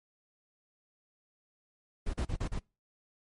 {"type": "noise bursts", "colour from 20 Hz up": "brown", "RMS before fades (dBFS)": -32, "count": 5, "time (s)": [2.06, 2.593], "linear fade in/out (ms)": 10, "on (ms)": 77, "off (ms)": 37, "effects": ["noise-tail reverb RT60 0.3 s tail -26 dB re dry", "MP3 48 kbps"]}